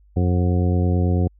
harmonic tone with a mistuned harmonic, 89.2 Hz, F2, 37 cents sharp, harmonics 1 / 2 / 3 / 4 / 5 / 6 / 8, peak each -17 / -23 / -27 / -29 / -31 / -33 / -35 dBFS, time 0.16-1.28 s, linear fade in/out 10 ms, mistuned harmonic 8, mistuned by +40 cents, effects added 50 Hz sine -50 dBFS peak until 1.39 s

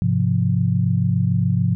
sine chord, F minor, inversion first, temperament equal, 103.83 / 130.81 / 174.61 Hz, Ab2 / C3 / F3, 0 / 0 / 0 cents, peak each -20 dBFS, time 0.02-1.75 s, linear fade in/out 0 ms, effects none

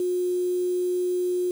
sine tone with quantisation, 359.9 Hz, F#4, 48 cents flat, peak -22 dBFS, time 0-1.51 s, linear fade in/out 2 ms, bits 7, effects none

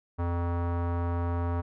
square tone with low-pass filter, 86.3 Hz, F2, 20 cents flat, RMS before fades -29 dBFS, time 0.18-1.62 s, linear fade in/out 20 ms, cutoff 1100 Hz, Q 1.9, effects none

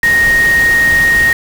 sine tone in noise, 1864.7 Hz, A#6, in tune, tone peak -7 dBFS, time 0.03-1.33 s, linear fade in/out 2 ms, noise pink, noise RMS -21 dBFS, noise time 0.03-1.33 s, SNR +11 dB, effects none

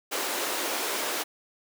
pink high-pass noise, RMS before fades -30 dBFS, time 0.11-1.24 s, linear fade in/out 20 ms, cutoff 330 Hz, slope 24 dB/octave, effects none

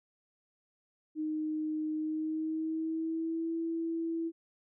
sine tone with pitch glide, 309.6 to 329.9 Hz, D#4 to E4, -9 to +1 cents, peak -31 dBFS, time 1.15-4.32 s, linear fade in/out 50 ms, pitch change +110 cents, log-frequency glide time 1.95-3.54 s, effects none

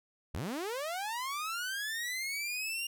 sawtooth linear sweep, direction up, 53.1 to 2820 Hz, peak -31 dBFS, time 0.34-2.87 s, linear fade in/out 5 ms, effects none

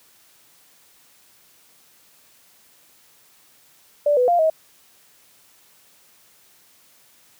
sine tone with pitch steps, 585 / 497.5 / 697 / 636 Hz, D5 / B4 / F5 / D#5, -7 / +13 / -4 / +38 cents, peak -14 dBFS, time 4.06-4.5 s, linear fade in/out 5 ms, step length 110 ms, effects white hiss -55 dBFS RMS until 7.39 s + high-pass 80 Hz 12 dB/octave

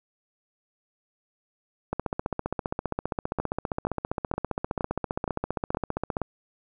two click trains, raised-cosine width 1 ms, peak -13 / -13 dBFS, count 65 / 7, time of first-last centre 1.93-6.168 / 3.4-6.217 s, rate 15.1 / 2.13 Hz, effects none

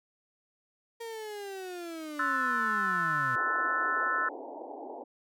35% pulse linear sweep, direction down, 466.2 to 120.4 Hz, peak -36 dBFS, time 1-3.36 s, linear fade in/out 10 ms
sine chord, F# half-diminished seventh, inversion second, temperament equal, 1046.5 / 1318.5 / 1480 / 1760 Hz, C6 / E6 / F#6 / A6, 0 / 0 / 0 / 0 cents, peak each -35 / -30 / -32 / -33 dBFS, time 2.19-4.29 s, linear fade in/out 5 ms
white band-pass noise, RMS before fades -42 dBFS, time 3.35-5.04 s, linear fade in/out 10 ms, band 260 to 910 Hz, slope 96 dB/octave
effects none

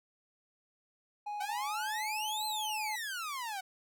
triangle tone with pitch glide, 830.6 to 857.9 Hz, G#5 to A5, 0 to -44 cents, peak -34 dBFS, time 1.26-2.96 s, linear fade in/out 10 ms, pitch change +56 cents, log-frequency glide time 1.57-1.84 s
sawtooth exponential two-way sweep, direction up then down, 740 to 4186 to 740 Hz, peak -33 dBFS, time 1.4-3.61 s, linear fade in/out 10 ms, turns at 2.46 s
effects none

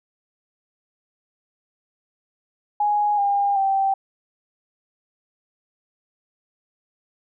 sine tone with pitch steps, 830.6 / 804.6 / 779.5 Hz, G#5 / G5 / G5, 0 / +45 / -10 cents, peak -17 dBFS, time 2.8-3.94 s, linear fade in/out 5 ms, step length 380 ms, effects none

